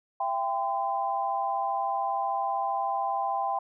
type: tone cluster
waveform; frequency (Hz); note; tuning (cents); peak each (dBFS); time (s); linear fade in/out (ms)
sine; 671 / 791 / 1024; E5 / G5 / C6; +31 / +15 / -38; -34 / -28 / -31; 0.2-3.59; 5
effects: none